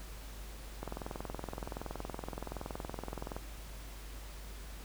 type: click train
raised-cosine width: 1 ms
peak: -25 dBFS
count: 55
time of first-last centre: 0.83-3.365 s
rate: 21.3 Hz
effects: added 50 Hz sine -45 dBFS peak until 4.84 s + pink hiss -52 dBFS RMS until 4.84 s